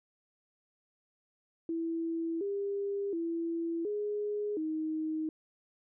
sine tone with pitch steps, 330.1 / 400.6 / 333.7 / 415.9 / 313.9 Hz, E4 / G4 / E4 / G#4 / D#4, +2 / +38 / +21 / +2 / +15 cents, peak -31 dBFS, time 1.69-5.29 s, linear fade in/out 2 ms, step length 720 ms, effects none

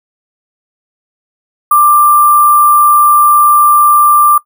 sine tone with sample-and-hold, 1184 Hz, D6, 14 cents sharp, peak -3 dBFS, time 1.71-4.38 s, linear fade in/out 5 ms, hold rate 11025 Hz, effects noise-tail reverb RT60 0.1 s tail -20 dB re dry

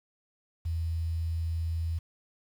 sine tone with quantisation, 82.41 Hz, E2, in tune, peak -28 dBFS, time 0.65-1.99 s, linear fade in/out 10 ms, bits 9, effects none

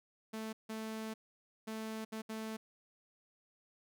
sawtooth tone bursts at uneven times, 220 Hz, A3, in tune, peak -36 dBFS, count 5, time 0.33-0.53 / 0.69-1.14 / 1.67-2.05 / 2.12-2.22 / 2.29-2.57 s, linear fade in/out 10 ms, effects none

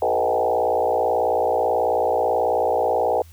sine tone with frequency modulation, 627 Hz, D#5, 13 cents sharp, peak -17 dBFS, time 0.02-3.22 s, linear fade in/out 2 ms, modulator 58.4 Hz, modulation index 3.6, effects added 83 Hz sine -43 dBFS peak until 3.32 s + white hiss -54 dBFS RMS until 3.32 s

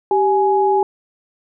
sine tone pair together, 390 / 836 Hz, G4 / G#5, -9 / +11 cents, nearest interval octave + minor second, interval 1320 cents, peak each -15 dBFS, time 0.11-0.83 s, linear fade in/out 2 ms, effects none

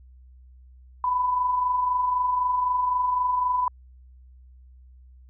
sine tone pair together, 974.1 / 998 Hz, B5 / B5, -24 / +18 cents, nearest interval unison, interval 42 cents, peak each -32 / -21 dBFS, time 1.04-3.68 s, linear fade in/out 2 ms, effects added 63 Hz sine -47 dBFS peak until 5.29 s

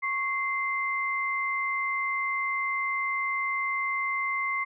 sine tone pair together, 1100 / 2080 Hz, C#6 / C7, -14 / -11 cents, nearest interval major seventh, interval 1103 cents, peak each -30 / -28 dBFS, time 0.02-4.65 s, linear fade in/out 20 ms, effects none

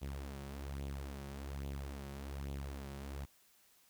sawtooth tone with flanger, 69.3 Hz, C#2, in tune, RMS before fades -44 dBFS, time 0.01-3.26 s, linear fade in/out 20 ms, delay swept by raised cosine 0.28 to 5.48 ms, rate 1.2 Hz, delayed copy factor +0.6, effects white hiss -68 dBFS RMS until 3.89 s

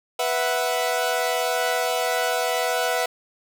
sawtooth chord, B suspended fourth, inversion none, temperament equal, 493.9 / 659.3 / 740 Hz, B4 / E5 / F#5, 0 / 0 / 0 cents, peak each -22 dBFS, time 0.19-3.06 s, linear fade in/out 5 ms, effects none

